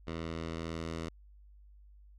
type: tone with low-pass filter sweep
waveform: 10% pulse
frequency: 82 Hz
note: E2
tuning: 9 cents flat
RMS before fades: -39 dBFS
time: 0.07-1.09 s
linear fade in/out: 5 ms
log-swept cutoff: 4000 to 7000 Hz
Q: 0.83
effects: added 50 Hz sine -54 dBFS peak until 2.18 s